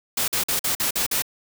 white noise bursts, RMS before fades -23 dBFS, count 7, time 0.17-1.222 s, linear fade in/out 5 ms, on 110 ms, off 47 ms, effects none

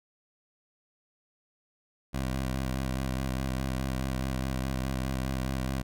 15% pulse tone with vibrato, 65.41 Hz, C2, in tune, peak -23 dBFS, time 2.13-5.83 s, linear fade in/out 20 ms, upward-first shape square, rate 4.8 Hz, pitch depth 33 cents each way, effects none

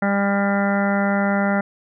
harmonic tone, 199.7 Hz, G3, 32 cents sharp, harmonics 1 / 2 / 3 / 4 / 5 / 6 / 7 / 8 / 9 / 10, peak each -19 / -32 / -24 / -26 / -35 / -36 / -26 / -37 / -31 / -32 dBFS, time 0.02-1.61 s, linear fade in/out 5 ms, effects none

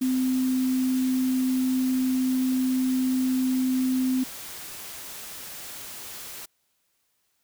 sine tone in noise, 257.6 Hz, C4, 27 cents flat, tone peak -21 dBFS, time 0.01-4.24 s, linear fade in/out 10 ms, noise white, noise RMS -39 dBFS, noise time 0.01-6.46 s, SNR +15 dB, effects white hiss -72 dBFS RMS until 7.43 s

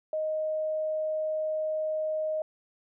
sine tone, 623 Hz, D#5, 2 cents sharp, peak -27 dBFS, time 0.13-2.42 s, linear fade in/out 2 ms, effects none

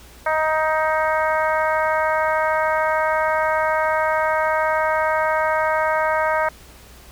harmonic tone, 313.3 Hz, D#4, 12 cents sharp, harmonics 2 / 3 / 4 / 5 / 6 / 7, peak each -21 / -22 / -25 / -25 / -30 / -31 dBFS, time 0.26-6.49 s, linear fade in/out 5 ms, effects added 60 Hz sine -46 dBFS peak until 7.11 s + pink hiss -46 dBFS RMS until 7.11 s

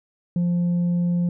triangle tone with tanh clipping, 174.61 Hz, F3, in tune, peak -19 dBFS, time 0.36-1.29 s, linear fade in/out 2 ms, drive 7 dB, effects none

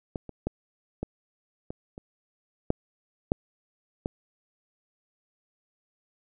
clicks, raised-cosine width 2 ms, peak -18 / -26 / -14 / -17 / -22 / -27 / -9 / -9 / -15 dBFS, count 9, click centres 0.158 / 0.293 / 0.47 / 1.03 / 1.705 / 1.979 / 2.704 / 3.319 / 4.059 s, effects none

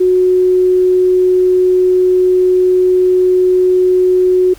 sine tone, 366.9 Hz, F#4, 15 cents flat, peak -7 dBFS, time 0-4.54 s, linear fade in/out 10 ms, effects added 50 Hz sine -41 dBFS peak until 4.58 s + pink hiss -41 dBFS RMS until 4.58 s

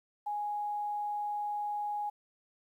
sine tone, 830 Hz, G#5, 1 cent flat, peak -32 dBFS, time 0.26-2.1 s, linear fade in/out 10 ms, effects 11-bit

